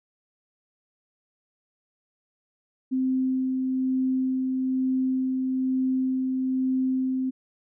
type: tone with tremolo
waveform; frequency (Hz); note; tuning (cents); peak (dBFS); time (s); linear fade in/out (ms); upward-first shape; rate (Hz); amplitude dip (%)
sine; 260; C4; -11; -21; 2.91-7.31; 20; sine; 1.1; 25
effects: none